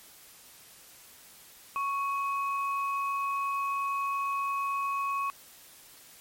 sine tone pair together, 1108.7 / 2540 Hz, C#6 / D#7, 0 / +35 cents, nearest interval octave + major second, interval 1435 cents, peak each -28 / -38 dBFS, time 1.76-5.3 s, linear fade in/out 0 ms, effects white hiss -53 dBFS RMS until 6.2 s + MP3 64 kbps

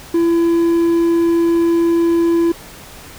triangle tone, 336.7 Hz, E4, 37 cents sharp, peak -9 dBFS, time 0.14-2.52 s, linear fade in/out 5 ms, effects pink hiss -37 dBFS RMS until 3.18 s

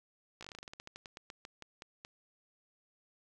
slowing click train, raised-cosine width 0.2 ms, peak -29 dBFS, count 21, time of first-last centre 0.41-2.049 s, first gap 16 ms, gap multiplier 1.15, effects none

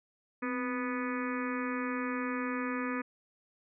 harmonic tone with a mistuned harmonic, 246.9 Hz, B3, in tune, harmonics 1 / 2 / 4 / 5 / 6 / 7 / 8 / 9 / 10, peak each -34 / -40 / -43 / -40 / -46 / -42 / -46 / -46 / -48 dBFS, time 0.42-3.02 s, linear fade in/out 10 ms, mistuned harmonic 1, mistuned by +69 cents, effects none

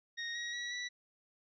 25% pulse tone with pitch steps, 1864.7 / 1895.1 / 1926 / 1957.4 Hz, A#6 / A#6 / B6 / B6, 0 / +28 / -44 / -16 cents, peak -34 dBFS, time 0.17-0.89 s, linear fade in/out 20 ms, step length 180 ms, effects resampled to 16000 Hz

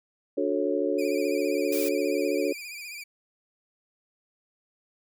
sine chord, D major seventh, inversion none, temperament just, 293.7 / 367.1 / 440.5 / 550.6 Hz, D4 / F#4 / A4 / C#5, 0 / -14 / +2 / -12 cents, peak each -29 dBFS, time 0.37-2.53 s, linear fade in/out 10 ms
sawtooth tone with vibrato, 2391 Hz, D7, 30 cents sharp, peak -34 dBFS, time 0.98-3.04 s, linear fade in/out 10 ms, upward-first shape sine, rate 15 Hz, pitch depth 69 cents each way
blue noise, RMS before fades -34 dBFS, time 1.72-1.89 s, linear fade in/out 5 ms
effects none

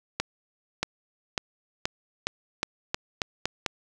accelerating click train, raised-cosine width 0.2 ms, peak -8 dBFS, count 10, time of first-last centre 0.2-3.662 s, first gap 630 ms, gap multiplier 0.87, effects none

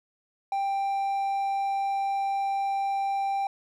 triangle tone, 788 Hz, G5, 9 cents sharp, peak -23 dBFS, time 0.52-3.47 s, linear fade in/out 2 ms, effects none

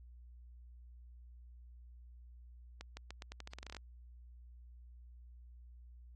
accelerating click train, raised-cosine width 0.2 ms, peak -29 dBFS, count 15, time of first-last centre 2.81-3.767 s, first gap 160 ms, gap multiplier 0.85, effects added 60 Hz sine -53 dBFS peak until 6.15 s + AAC 32 kbps

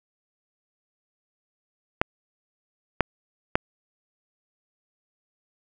clicks, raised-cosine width 0.5 ms, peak -3 dBFS, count 3, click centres 2.015 / 3.007 / 3.555 s, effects none

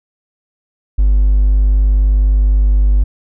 triangle tone with hard clipping, 49.78 Hz, G1, 27 cents sharp, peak -8 dBFS, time 0.98-3.04 s, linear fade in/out 10 ms, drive 4 dB, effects none

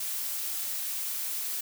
blue noise, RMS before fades -33 dBFS, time 0-1.61 s, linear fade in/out 5 ms, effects none

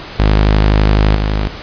sawtooth tone with level steps, 51.91 Hz, G#1, in tune, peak -4 / -9 dBFS, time 0.19-1.48 s, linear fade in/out 10 ms, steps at 1.15 s, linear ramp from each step 10 ms, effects pink hiss -29 dBFS RMS until 1.62 s + resampled to 11025 Hz

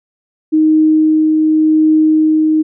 sine tone with tremolo, 311.9 Hz, D#4, 4 cents sharp, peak -6 dBFS, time 0.52-2.63 s, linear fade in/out 20 ms, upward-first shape triangle, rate 0.89 Hz, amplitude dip 25%, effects none

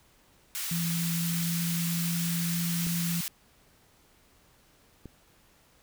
white high-pass noise, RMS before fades -34 dBFS, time 0.55-3.28 s, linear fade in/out 0 ms, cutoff 1400 Hz, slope 12 dB/octave
sine tone with pitch glide, 168.6 to 170.46 Hz, E3 to F3, +39 to -42 cents, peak -28 dBFS, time 0.71-3.21 s, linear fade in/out 5 ms, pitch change +19 cents, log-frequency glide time 0.93-2.58 s
clicks, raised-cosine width 3 ms, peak -27 / -29 dBFS, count 2, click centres 2.868 / 5.057 s
effects pink hiss -62 dBFS RMS until 5.82 s

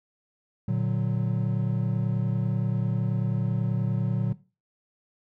triangle chord, Bb augmented, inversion none, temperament equal, 116.54 / 146.83 / 185 Hz, Bb2 / D3 / F#3, 0 / 0 / 0 cents, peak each -25 / -27 / -26 dBFS, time 0.68-4.33 s, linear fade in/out 5 ms, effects noise-tail reverb RT60 0.3 s tail -17 dB re dry

